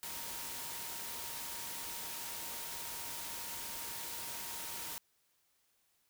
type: tone in noise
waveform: sine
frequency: 932.3 Hz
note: A#5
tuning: in tune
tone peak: -53 dBFS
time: 0.03-4.98 s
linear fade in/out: 0 ms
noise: white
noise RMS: -43 dBFS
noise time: 0.03-4.98 s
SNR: -13 dB
effects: white hiss -75 dBFS RMS until 6.09 s